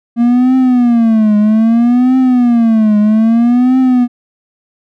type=tone with vibrato; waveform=triangle; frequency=233.1 Hz; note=A#3; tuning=in tune; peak=-4 dBFS; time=0.16-4.08 s; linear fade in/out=50 ms; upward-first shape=triangle; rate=0.62 Hz; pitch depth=200 cents each way; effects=none